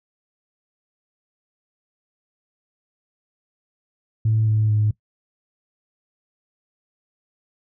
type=tone with pitch steps; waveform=sine; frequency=110 / 108.17 / 106.38 Hz; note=A2 / A2 / G#2; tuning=0 / -29 / +42 cents; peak=-15 dBFS; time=4.25-4.91 s; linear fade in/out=5 ms; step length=220 ms; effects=noise-tail reverb RT60 0.1 s tail -20 dB re dry + tanh soft clip ceiling -11 dBFS